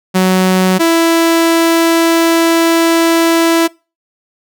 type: tone pair in turn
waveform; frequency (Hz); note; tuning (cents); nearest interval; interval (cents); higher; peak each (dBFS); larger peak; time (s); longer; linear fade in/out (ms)
sawtooth; 186.1 / 331.6; F#3 / E4; +10 / +10; minor seventh; 1000; second; -4; neither; 0.14-0.79 / 0.79-3.68; second; 20
effects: noise-tail reverb RT60 0.3 s tail -24 dB re dry